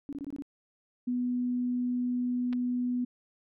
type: tone bursts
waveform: sine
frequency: 281.8 Hz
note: C#4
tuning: 29 cents sharp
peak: -34 dBFS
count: 6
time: 0.09-0.422 s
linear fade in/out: 0 ms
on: 37 ms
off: 22 ms
type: tone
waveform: sine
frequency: 246.9 Hz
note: B3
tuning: in tune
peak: -27 dBFS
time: 1.07-3.05 s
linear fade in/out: 10 ms
type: clicks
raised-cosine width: 0.3 ms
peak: -29 dBFS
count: 2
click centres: 2.528 / 2.532 s
effects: none